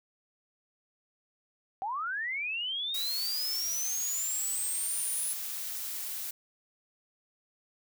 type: linear sweep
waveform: sine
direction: up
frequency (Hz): 740 to 10130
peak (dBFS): -31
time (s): 1.82-5.33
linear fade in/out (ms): 0
type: noise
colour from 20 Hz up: blue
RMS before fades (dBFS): -37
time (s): 2.94-6.31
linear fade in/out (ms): 5
effects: none